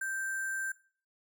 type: tone with sample-and-hold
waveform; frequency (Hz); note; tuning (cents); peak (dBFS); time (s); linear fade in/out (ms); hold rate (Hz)
sine; 1568; G6; 0; -32; 0.01-0.72; 5; 8820
effects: noise-tail reverb RT60 0.4 s tail -17 dB re dry